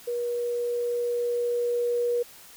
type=tone with level ramp; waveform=sine; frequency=480.3 Hz; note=B4; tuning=48 cents flat; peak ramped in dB=-26 to -22 dBFS; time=0.07-2.23 s; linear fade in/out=10 ms; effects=white hiss -49 dBFS RMS until 2.56 s